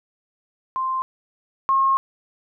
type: tone pair in turn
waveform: sine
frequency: 1046.5 / 1077.8 Hz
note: C6 / C#6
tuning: 0 / -49 cents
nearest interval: minor second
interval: 51 cents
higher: second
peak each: -21 / -15 dBFS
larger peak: second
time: 0.76-1.02 / 1.69-1.97 s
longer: second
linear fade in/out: 0 ms
effects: none